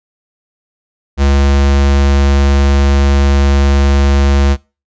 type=tone; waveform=square; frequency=69.6 Hz; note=C#2; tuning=8 cents sharp; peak=-8 dBFS; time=1.17-4.57 s; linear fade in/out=50 ms; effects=noise-tail reverb RT60 0.3 s tail -23 dB re dry + resampled to 16000 Hz